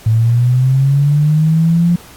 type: linear sweep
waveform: sine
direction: up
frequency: 109.4 to 174.61 Hz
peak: -8 dBFS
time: 0.06-1.96 s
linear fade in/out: 5 ms
effects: pink hiss -39 dBFS RMS until 2.16 s + AAC 64 kbps